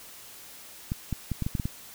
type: clicks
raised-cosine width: 5 ms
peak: -16 dBFS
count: 8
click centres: 0.919 / 1.127 / 1.317 / 1.423 / 1.465 / 1.552 / 1.598 / 1.655 s
effects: white hiss -47 dBFS RMS until 1.94 s